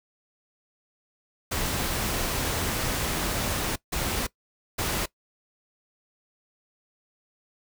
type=noise bursts at uneven times; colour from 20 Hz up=pink; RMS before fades=-28 dBFS; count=3; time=1.51-3.76 / 3.92-4.27 / 4.78-5.06 s; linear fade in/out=10 ms; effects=noise-tail reverb RT60 0.1 s tail -20 dB re dry